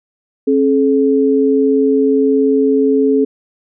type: tone pair together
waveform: sine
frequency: 270 / 428.6 Hz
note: C#4 / A4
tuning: -45 / -45 cents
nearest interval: minor sixth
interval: 800 cents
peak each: -12 dBFS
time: 0.47-3.25 s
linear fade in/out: 10 ms
effects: none